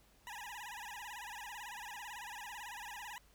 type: tone with vibrato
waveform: 20% pulse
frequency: 898 Hz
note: A5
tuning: 35 cents sharp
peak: -40 dBFS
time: 0.27-3.18 s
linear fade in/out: 0 ms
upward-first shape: sine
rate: 18 Hz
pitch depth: 180 cents each way
effects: added 50 Hz sine -69 dBFS peak until 3.34 s + pink hiss -68 dBFS RMS until 3.34 s